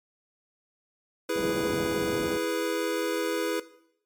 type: chord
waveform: square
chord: E major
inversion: none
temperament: equal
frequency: 329.6 / 415.3 / 493.9 Hz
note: E4 / G#4 / B4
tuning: 0 / 0 / 0 cents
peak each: -32 / -32 / -30 dBFS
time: 1.29-3.6 s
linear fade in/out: 5 ms
type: band-pass noise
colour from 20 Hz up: pink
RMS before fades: -34 dBFS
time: 1.35-2.38 s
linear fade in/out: 20 ms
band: 140 to 520 Hz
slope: 12 dB/octave
effects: noise-tail reverb RT60 0.7 s tail -17 dB re dry + MP3 96 kbps